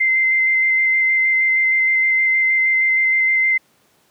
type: tone with vibrato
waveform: sine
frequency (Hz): 2076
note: C7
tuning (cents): -14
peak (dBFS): -13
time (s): 0-3.58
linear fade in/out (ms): 10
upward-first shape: square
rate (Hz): 6.4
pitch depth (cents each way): 9
effects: pink hiss -58 dBFS RMS until 4.1 s + high-pass 150 Hz 12 dB/octave